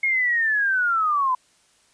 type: linear sweep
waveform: sine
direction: down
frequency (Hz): 2169 to 995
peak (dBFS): -18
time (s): 0.03-1.35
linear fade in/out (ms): 5
effects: white hiss -60 dBFS RMS until 1.93 s + resampled to 22050 Hz